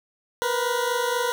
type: tone pair together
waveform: 20% pulse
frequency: 475.9 / 500 Hz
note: A#4 / B4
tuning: +36 / +21 cents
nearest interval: minor second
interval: 85 cents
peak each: -20 / -21 dBFS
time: 0.42-1.32 s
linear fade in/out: 0 ms
effects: none